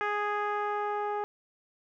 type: tone with low-pass filter sweep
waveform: 10% pulse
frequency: 414.7 Hz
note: G#4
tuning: 3 cents flat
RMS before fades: -31 dBFS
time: 0.01-1.24 s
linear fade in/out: 0 ms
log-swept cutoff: 1700 to 840 Hz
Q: 1.3
effects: none